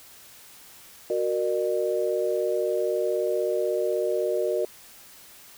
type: chord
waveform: sine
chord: Gb augmented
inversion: none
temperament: equal with one note detuned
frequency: 370 / 466.2 / 602.8 Hz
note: Gb4 / Bb4 / D5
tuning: 0 / 0 / +45 cents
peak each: -27 dBFS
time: 1.1-4.65 s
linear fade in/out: 2 ms
effects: white hiss -49 dBFS RMS until 5.57 s